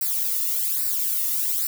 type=noise with flanger; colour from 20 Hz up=violet; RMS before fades=-24 dBFS; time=0.01-1.67 s; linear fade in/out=2 ms; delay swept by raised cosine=0.3 to 1.3 ms; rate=1.2 Hz; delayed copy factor=-0.85; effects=none